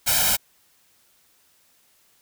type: noise with comb filter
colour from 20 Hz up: white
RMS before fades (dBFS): -20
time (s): 0.06-0.37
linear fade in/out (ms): 20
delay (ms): 1.3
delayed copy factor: +1
effects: white hiss -61 dBFS RMS until 2.21 s